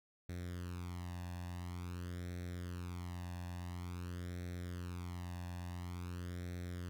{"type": "tone with flanger", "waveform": "sawtooth", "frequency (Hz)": 88.5, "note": "F2", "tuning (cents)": 23, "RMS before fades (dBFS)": -44, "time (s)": [0.29, 6.89], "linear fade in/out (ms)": 0, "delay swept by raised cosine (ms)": [0.51, 1.14], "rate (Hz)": 0.48, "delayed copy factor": 0.75, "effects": []}